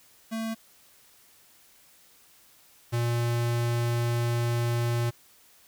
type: tone pair in turn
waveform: square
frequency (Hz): 223.9 / 118.61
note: A3 / A#2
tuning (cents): +30 / +30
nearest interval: major seventh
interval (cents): 1100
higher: first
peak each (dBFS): -30 / -25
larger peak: second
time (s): 0.31-0.55 / 2.92-5.11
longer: second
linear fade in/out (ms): 20
effects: white hiss -58 dBFS RMS until 5.67 s